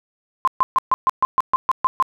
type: tone bursts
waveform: sine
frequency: 1046.5 Hz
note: C6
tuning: in tune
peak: -12 dBFS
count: 11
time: 0.45-2.025 s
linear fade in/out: 0 ms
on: 25 ms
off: 130 ms
effects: none